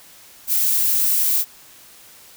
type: noise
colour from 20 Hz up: violet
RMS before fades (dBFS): -18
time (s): 0.47-1.45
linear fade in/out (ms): 50
effects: white hiss -46 dBFS RMS until 2.36 s